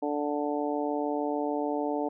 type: harmonic tone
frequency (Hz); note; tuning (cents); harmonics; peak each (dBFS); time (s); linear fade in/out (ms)
146.83; D3; 0; 2 / 3 / 4 / 5 / 6; -31 / -33 / -34 / -35 / -36; 0.02-2.09; 10
effects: none